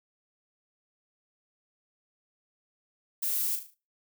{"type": "noise with echo", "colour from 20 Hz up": "violet", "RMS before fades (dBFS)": -30, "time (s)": [3.22, 3.56], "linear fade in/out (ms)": 10, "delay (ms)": 37, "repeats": 5, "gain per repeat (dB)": -7, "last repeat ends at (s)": 3.745, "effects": ["noise-tail reverb RT60 0.3 s tail -19 dB re dry"]}